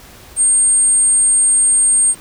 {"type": "tone", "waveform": "sine", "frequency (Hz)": 8600, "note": "C9", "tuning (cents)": 47, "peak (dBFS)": -9, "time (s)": [0.36, 2.15], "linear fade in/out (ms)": 50, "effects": ["pink hiss -40 dBFS RMS until 2.2 s"]}